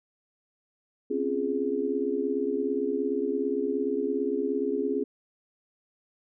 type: chord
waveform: sine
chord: Db major seventh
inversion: third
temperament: just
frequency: 259.9 / 277.2 / 346.5 / 415.8 Hz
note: C4 / Db4 / F4 / Ab4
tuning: -11 / 0 / -14 / +2 cents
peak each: -33 / -31 / -33 / -28 dBFS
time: 1.1-5.04 s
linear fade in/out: 10 ms
effects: none